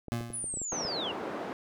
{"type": "clicks", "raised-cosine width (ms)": 2, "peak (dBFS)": -28, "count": 10, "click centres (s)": [0.083, 0.134, 0.209, 0.303, 0.442, 0.54, 0.572, 0.617, 0.73, 0.851]}
{"type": "tone with exponential decay", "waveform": "25% pulse", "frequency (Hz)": 117.5, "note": "A#2", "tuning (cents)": 14, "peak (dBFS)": -24, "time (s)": [0.12, 0.63], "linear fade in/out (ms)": 0, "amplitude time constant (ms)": 110}
{"type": "linear sweep", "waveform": "sine", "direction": "down", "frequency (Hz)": [10180, 2691], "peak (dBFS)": -33, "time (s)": [0.33, 1.12], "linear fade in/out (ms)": 10}
{"type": "band-pass noise", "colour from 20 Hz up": "white", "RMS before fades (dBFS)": -37, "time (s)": [0.72, 1.53], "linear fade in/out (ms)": 0, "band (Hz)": [230, 750], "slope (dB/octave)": 12}
{"effects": []}